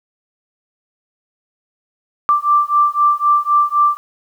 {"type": "beating tone pair", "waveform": "sine", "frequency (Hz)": [1174.7, 1178.6], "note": ["D6", "D6"], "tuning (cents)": [0, 6], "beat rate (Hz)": 3.9, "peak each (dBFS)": -14, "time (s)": [2.29, 3.97], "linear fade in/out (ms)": 0, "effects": ["8-bit"]}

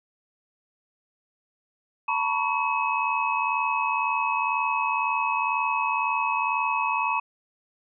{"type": "tone cluster", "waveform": "sine", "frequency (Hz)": [894, 976, 1117, 2566], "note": ["A5", "B5", "C#6", "E7"], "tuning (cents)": [27, -21, 13, -47], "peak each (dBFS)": -28, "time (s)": [2.08, 7.2], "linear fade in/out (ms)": 5, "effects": []}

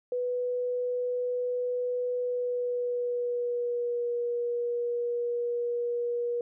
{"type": "tone with pitch glide", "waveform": "sine", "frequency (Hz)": [493.9, 478.7], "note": ["B4", "A#4"], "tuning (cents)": [0, 46], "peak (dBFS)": -27, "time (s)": [0.12, 6.41], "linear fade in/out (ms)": 2, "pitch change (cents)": -54, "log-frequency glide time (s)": [2.17, 4.1], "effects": []}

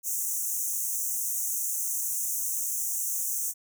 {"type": "high-pass noise", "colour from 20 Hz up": "pink", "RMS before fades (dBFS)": -30, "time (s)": [0.03, 3.54], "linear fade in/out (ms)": 50, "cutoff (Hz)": 6000, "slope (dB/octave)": 96, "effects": []}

